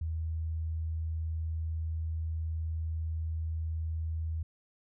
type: tone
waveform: sine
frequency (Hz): 80.4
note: E2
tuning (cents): -43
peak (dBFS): -31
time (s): 0.01-4.43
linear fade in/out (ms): 5
effects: none